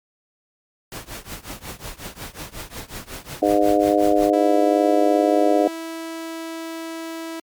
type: noise with tremolo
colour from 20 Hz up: pink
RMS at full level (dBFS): -31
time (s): 0.92-4.3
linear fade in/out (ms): 0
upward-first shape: triangle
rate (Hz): 5.5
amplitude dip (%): 95
type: harmonic tone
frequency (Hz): 102.2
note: G#2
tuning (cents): -27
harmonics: 3 / 4 / 5 / 6 / 7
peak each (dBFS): -19 / -22 / -22 / -20 / -21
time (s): 3.42-5.68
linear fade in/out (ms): 5
type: tone with pitch glide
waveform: sawtooth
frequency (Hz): 329.6 to 327.3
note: E4 to E4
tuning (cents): 0 to -12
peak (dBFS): -25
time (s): 4.33-7.4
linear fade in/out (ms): 5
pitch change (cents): -12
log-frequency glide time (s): 5.14-5.78
effects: MP3 96 kbps